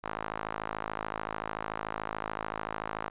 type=tone with band-pass filter; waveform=sawtooth; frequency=53.6 Hz; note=A1; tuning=45 cents flat; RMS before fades=-37 dBFS; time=0.03-3.1 s; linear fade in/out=20 ms; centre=1100 Hz; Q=1.5; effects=resampled to 8000 Hz